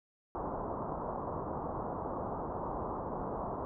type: low-pass noise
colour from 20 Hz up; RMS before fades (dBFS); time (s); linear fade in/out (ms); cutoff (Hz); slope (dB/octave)
white; -38; 0.35-3.65; 0; 1100; 48
effects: none